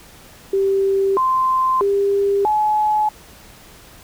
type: tone with pitch steps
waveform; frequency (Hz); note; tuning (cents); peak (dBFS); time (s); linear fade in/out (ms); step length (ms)
sine; 390.4 / 1040 / 399.2 / 851; G4 / C6 / G4 / G#5; -7 / -11 / +32 / +42; -14; 0.53-3.09; 5; 640
effects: pink hiss -44 dBFS RMS until 4.03 s